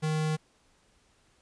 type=tone; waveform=square; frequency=155.56 Hz; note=D#3; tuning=in tune; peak=-27 dBFS; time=0.02-0.37 s; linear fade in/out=20 ms; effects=pink hiss -66 dBFS RMS until 1.41 s + resampled to 22050 Hz